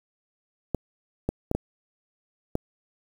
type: clicks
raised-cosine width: 2 ms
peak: -11 dBFS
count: 5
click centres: 0.747 / 1.29 / 1.514 / 1.55 / 2.554 s
effects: 7-bit